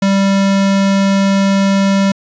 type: tone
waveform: square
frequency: 196 Hz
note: G3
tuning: in tune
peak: -10 dBFS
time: 0.02-2.12 s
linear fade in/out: 5 ms
effects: resampled to 16000 Hz + 8-bit